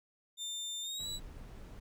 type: tone with pitch glide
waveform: 30% pulse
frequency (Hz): 3600 to 3926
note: A7 to B7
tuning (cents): +39 to -11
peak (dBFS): -35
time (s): 0.37-1.2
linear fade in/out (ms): 50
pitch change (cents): +150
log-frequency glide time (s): 0.82-1.07
type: noise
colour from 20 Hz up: brown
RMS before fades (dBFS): -48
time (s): 0.99-1.8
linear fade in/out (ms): 10
effects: none